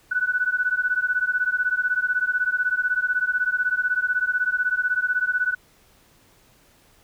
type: beating tone pair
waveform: sine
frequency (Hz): 1479 / 1495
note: F#6 / F#6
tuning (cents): -1 / +17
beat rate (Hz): 16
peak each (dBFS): -23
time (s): 0.11-5.55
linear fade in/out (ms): 10
effects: pink hiss -57 dBFS RMS until 7.03 s